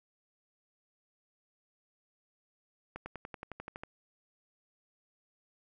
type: accelerating click train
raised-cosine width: 0.5 ms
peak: -26 dBFS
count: 11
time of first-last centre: 2.96-3.835 s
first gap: 100 ms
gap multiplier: 0.97
effects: none